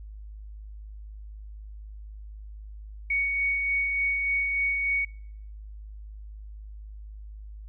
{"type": "tone with tremolo", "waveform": "sine", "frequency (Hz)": 2233, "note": "C#7", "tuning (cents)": 12, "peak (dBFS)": -22, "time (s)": [3.1, 5.05], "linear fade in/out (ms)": 5, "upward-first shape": "sine", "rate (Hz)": 3.4, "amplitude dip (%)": 30, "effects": ["noise-tail reverb RT60 0.7 s tail -24 dB re dry", "added 52 Hz sine -39 dBFS peak until 7.68 s"]}